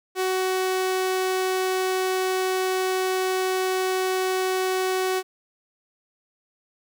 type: tone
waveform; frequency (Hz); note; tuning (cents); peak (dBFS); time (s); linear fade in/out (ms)
sawtooth; 374; F#4; +19; -18; 0.15-5.23; 50
effects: none